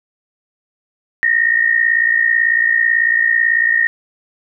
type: tone pair together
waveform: sine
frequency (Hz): 1833.9 / 1892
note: A#6 / A#6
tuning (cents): -29 / +25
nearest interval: minor second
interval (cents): 54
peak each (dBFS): -13 / -15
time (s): 1.23-3.87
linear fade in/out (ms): 0
effects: none